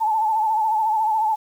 sine tone with vibrato, 872 Hz, A5, 16 cents flat, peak -17 dBFS, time 0-1.36 s, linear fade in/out 20 ms, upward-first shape sine, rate 14 Hz, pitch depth 56 cents each way, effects 8-bit

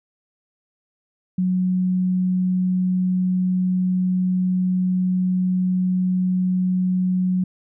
sine tone, 183.6 Hz, F#3, 13 cents flat, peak -17 dBFS, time 1.38-7.44 s, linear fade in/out 5 ms, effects none

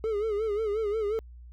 triangle tone with vibrato, 426.5 Hz, G#4, 46 cents sharp, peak -24 dBFS, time 0.04-1.19 s, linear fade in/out 0 ms, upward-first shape sine, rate 5.6 Hz, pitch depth 95 cents each way, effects added 60 Hz sine -44 dBFS peak until 1.52 s

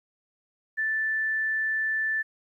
sine tone, 1760 Hz, A6, in tune, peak -24 dBFS, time 0.77-2.23 s, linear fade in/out 20 ms, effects 11-bit

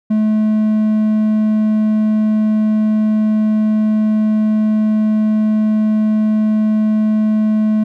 triangle tone, 215.3 Hz, A3, 37 cents flat, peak -9 dBFS, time 0.1-7.84 s, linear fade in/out 10 ms, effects none

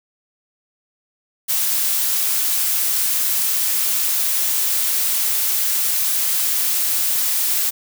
blue noise, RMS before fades -19 dBFS, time 1.48-7.71 s, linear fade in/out 20 ms, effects none

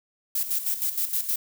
violet noise with tremolo, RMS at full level -25 dBFS, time 0.35-1.36 s, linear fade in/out 5 ms, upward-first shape square, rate 6.4 Hz, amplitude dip 65%, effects none

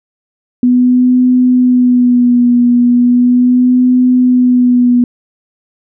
sine tone with vibrato, 246.9 Hz, B3, in tune, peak -5 dBFS, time 0.63-5.04 s, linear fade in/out 2 ms, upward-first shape sine, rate 0.37 Hz, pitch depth 32 cents each way, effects none

